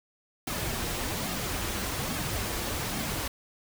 pink noise with flanger, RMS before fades -32 dBFS, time 0.47-3.28 s, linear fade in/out 5 ms, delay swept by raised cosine 2 to 7.7 ms, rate 1.2 Hz, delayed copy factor -0.5, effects none

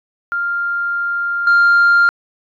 sine tone with level steps, 1396.9 Hz, F6, in tune, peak -16 / -6 dBFS, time 0.32-2.09 s, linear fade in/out 0 ms, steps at 1.47 s, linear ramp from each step 2 ms, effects tanh soft clip ceiling -6 dBFS

